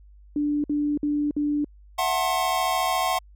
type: tone bursts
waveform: sine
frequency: 293.7 Hz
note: D4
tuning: in tune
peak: -21 dBFS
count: 4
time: 0.36-1.645 s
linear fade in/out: 2 ms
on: 280 ms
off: 55 ms
type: chord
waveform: square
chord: F# half-diminished seventh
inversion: third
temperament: just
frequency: 666 / 740 / 888 / 1065.6 Hz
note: E5 / F#5 / A5 / C6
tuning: +18 / 0 / +16 / +31 cents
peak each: -30 / -26 / -32 / -27 dBFS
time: 1.98-3.19 s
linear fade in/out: 10 ms
effects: added 50 Hz sine -47 dBFS peak until 3.35 s